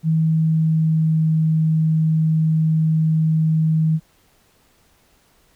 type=tone with pitch glide; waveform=sine; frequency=160.1 to 158.63 Hz; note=D#3 to D#3; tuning=+50 to +34 cents; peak=-14 dBFS; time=0.03-4 s; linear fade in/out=50 ms; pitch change=-16 cents; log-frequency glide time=0.16-1.29 s; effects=pink hiss -58 dBFS RMS until 5.55 s